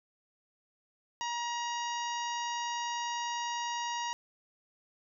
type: harmonic tone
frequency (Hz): 950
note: A#5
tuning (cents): +33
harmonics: 1 / 2 / 3 / 4 / 5 / 6 / 7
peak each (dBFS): -34 / -42 / -42 / -47 / -49 / -45 / -48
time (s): 1.21-4.13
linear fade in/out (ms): 0
effects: none